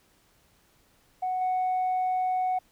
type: tone with level steps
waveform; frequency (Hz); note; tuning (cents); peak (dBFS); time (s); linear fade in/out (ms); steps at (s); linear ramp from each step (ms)
sine; 740; F#5; 0; -25 / -22; 1.22-2.59; 10; 1.41; 5
effects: tanh soft clip ceiling -22 dBFS + pink hiss -64 dBFS RMS until 2.71 s